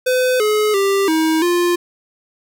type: tone with pitch steps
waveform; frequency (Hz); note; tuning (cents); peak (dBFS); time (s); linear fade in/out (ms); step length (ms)
square; 507 / 424.9 / 394.2 / 318.5 / 350.2; B4 / G#4 / G4 / D#4 / F4; +45 / +40 / +10 / +41 / +5; -14; 0.06-1.76; 10; 340
effects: none